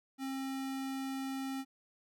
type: tone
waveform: square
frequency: 267.8 Hz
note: C4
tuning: 40 cents sharp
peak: -37 dBFS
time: 0.18-1.65 s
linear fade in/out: 50 ms
effects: none